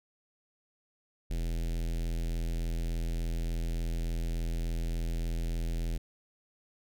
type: tone with notch filter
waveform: square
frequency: 41.72 Hz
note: E1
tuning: 22 cents sharp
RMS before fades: -32 dBFS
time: 1.3-5.98 s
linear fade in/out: 10 ms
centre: 1100 Hz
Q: 0.55
effects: none